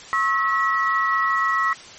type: tone cluster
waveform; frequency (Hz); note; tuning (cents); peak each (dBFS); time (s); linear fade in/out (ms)
sine; 1090 / 1296 / 1929; C#6 / E6 / B6; -29 / -30 / -41; -22; 0.13-1.73; 0
effects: white hiss -41 dBFS RMS until 1.98 s + MP3 32 kbps